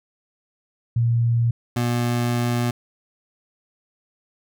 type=tone pair in turn; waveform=sine / 25% pulse; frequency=117.3 / 120.39 Hz; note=A#2 / B2; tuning=+11 / -44 cents; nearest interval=unison; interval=45 cents; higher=second; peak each=-16 dBFS; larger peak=neither; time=0.96-1.51 / 1.76-2.71 s; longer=second; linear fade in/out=5 ms; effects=none